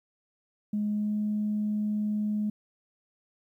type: tone with pitch glide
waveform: sine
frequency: 209.1 to 210.6 Hz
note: G#3 to G#3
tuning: +12 to +24 cents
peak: -25 dBFS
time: 0.73-2.5 s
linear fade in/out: 5 ms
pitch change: +12 cents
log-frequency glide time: 0.89-1.16 s
effects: tanh soft clip ceiling -21 dBFS + 11-bit